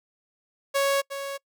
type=tone with echo; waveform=sawtooth; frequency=554.4 Hz; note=C#5; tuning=in tune; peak=-17 dBFS; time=0.74-1.02 s; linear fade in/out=20 ms; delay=360 ms; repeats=1; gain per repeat=-10 dB; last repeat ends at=1.38 s; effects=noise-tail reverb RT60 0.1 s tail -25 dB re dry